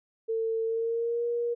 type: tone with pitch glide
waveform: sine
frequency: 450 to 474 Hz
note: A4 to A#4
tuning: +39 to +29 cents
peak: -26 dBFS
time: 0.28-1.55 s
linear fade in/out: 20 ms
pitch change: +90 cents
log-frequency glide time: 0.65-1.25 s
effects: none